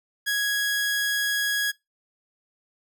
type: tone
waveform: sawtooth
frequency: 1661.2 Hz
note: G#6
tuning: in tune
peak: -19 dBFS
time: 0.26-1.72 s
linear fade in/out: 20 ms
effects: noise-tail reverb RT60 0.2 s tail -23 dB re dry